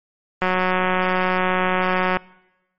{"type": "click train", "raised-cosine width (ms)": 0.5, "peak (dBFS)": -5, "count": 323, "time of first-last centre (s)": [0.42, 2.17], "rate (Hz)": 184, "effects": ["noise-tail reverb RT60 1.0 s tail -23 dB re dry", "MP3 32 kbps"]}